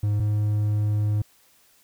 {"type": "tone pair in turn", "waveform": "triangle", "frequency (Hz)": [103.83, 105.04], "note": ["G#2", "G#2"], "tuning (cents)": [0, 20], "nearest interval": "unison", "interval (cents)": 20, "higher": "second", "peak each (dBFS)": -18, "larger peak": "neither", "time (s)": [[0.03, 0.2], [0.2, 1.22]], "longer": "second", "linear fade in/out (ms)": 5, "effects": ["white hiss -59 dBFS RMS until 1.83 s"]}